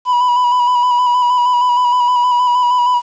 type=tone with vibrato; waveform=triangle; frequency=983 Hz; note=B5; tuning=8 cents flat; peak=-8 dBFS; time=0.05-3.02 s; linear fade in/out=50 ms; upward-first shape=square; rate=6.4 Hz; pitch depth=25 cents each way; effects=resampled to 16000 Hz + 7-bit